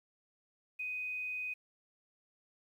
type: tone with quantisation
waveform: sine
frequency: 2500 Hz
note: D#7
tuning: 8 cents sharp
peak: -36 dBFS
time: 0.79-1.54 s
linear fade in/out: 10 ms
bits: 11
effects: none